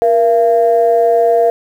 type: tone pair together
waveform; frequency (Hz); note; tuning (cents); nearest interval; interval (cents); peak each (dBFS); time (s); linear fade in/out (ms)
sine; 472.2 / 680; A#4 / F5; +22 / -46; tritone; 632; -10; 0.02-1.5; 0
effects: tanh soft clip ceiling -1 dBFS + 7-bit